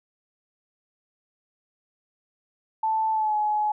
sine tone with pitch glide, 880 to 845.6 Hz, A5 to G#5, 0 to +31 cents, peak -21 dBFS, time 2.83-3.72 s, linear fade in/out 5 ms, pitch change -69 cents, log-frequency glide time 3.12-3.36 s, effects none

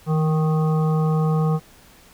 harmonic tone with a mistuned harmonic, 155.56 Hz, D#3, in tune, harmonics 1 / 3 / 5 / 7 / 8, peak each -17 / -27 / -31 / -34 / -35 dBFS, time 0.06-1.6 s, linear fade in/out 50 ms, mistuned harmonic 1, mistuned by +35 cents, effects pink hiss -50 dBFS RMS until 2.13 s

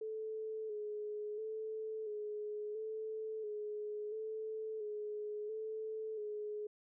sine tone with vibrato, 428.8 Hz, A4, 45 cents flat, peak -39 dBFS, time 0.01-6.67 s, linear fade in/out 5 ms, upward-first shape square, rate 0.73 Hz, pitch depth 33 cents each way, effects none

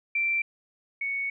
sine tone pair in turn, 2349 / 2221 Hz, D7 / C#7, 0 / +3 cents, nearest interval minor second, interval 97 cents, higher first, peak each -23 / -27 dBFS, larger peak first, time 0.15-0.42 / 1.01-1.3 s, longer second, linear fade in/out 5 ms, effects none

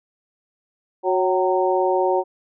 harmonic tone with a mistuned harmonic, 184.2 Hz, F#3, 7 cents flat, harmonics 2 / 3 / 4 / 5, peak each -20 / -22 / -23 / -24 dBFS, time 1.03-2.24 s, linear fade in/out 50 ms, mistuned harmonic 4, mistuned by +51 cents, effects none

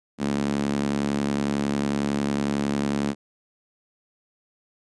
sawtooth tone with high-pass filter, 71 Hz, C#2, 42 cents sharp, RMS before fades -25 dBFS, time 0.18-3.15 s, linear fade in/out 50 ms, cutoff 220 Hz, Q 2.7, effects resampled to 22050 Hz

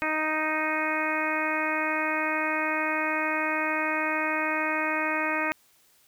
harmonic tone, 311.1 Hz, D#4, in tune, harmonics 1 / 2 / 3 / 4 / 5 / 6 / 7 / 8, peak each -33 / -33 / -33 / -33 / -33 / -33 / -33 / -33 dBFS, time 0.02-5.52 s, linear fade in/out 0 ms, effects white hiss -62 dBFS RMS until 6.07 s

